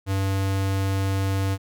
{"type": "tone", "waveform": "square", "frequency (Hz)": 97, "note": "G2", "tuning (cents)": -18, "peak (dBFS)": -22, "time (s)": [0.06, 1.58], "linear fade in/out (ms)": 50, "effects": []}